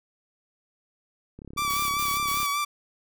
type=click train; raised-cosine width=3 ms; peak=-29 dBFS; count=37; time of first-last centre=1.39-2.43 s; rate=34.6 Hz
type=tone with vibrato; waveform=sawtooth; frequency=1157 Hz; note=D6; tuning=26 cents flat; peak=-21 dBFS; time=1.57-2.65 s; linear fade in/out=10 ms; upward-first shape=sine; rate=5.1 Hz; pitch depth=34 cents each way
type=noise bursts; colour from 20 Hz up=blue; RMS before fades=-34 dBFS; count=3; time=1.7-2.464 s; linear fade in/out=2 ms; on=190 ms; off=97 ms
effects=none